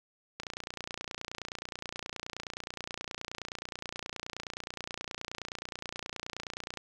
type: click train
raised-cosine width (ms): 0.2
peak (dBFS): -20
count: 189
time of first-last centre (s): 0.4-6.773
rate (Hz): 29.5
effects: none